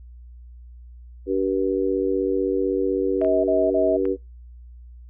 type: harmonic tone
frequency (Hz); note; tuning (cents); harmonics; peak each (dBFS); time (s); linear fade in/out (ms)
95.9; G2; -37; 3 / 4 / 5; -25 / -22 / -25; 1.26-4.17; 50
type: tone bursts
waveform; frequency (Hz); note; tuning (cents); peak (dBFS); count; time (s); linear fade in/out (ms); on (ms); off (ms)
sine; 639; D#5; +46; -19; 3; 3.21-3.97; 10; 230; 35
type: clicks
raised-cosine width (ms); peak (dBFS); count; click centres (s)
0.5; -23; 3; 3.215 / 3.247 / 4.054
effects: noise-tail reverb RT60 0.2 s tail -23 dB re dry + added 60 Hz sine -40 dBFS peak until 5.09 s